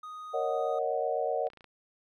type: tone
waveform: triangle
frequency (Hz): 1244.5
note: D#6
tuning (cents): 0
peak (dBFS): -38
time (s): 0.03-0.79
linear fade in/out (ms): 5
type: chord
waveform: sine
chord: D# minor seventh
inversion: second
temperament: equal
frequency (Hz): 466.2 / 554.4 / 622.3 / 740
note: A#4 / C#5 / D#5 / F#5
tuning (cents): 0 / 0 / 0 / 0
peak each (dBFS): -33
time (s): 0.33-1.49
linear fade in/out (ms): 20
type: clicks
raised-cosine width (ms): 0.3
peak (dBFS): -36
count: 6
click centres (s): 1.47 / 1.502 / 1.534 / 1.573 / 1.608 / 1.643
effects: none